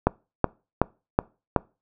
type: click train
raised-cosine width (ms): 1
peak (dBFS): -3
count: 5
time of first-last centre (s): 0.07-1.563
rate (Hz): 2.68
effects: noise-tail reverb RT60 0.3 s tail -24 dB re dry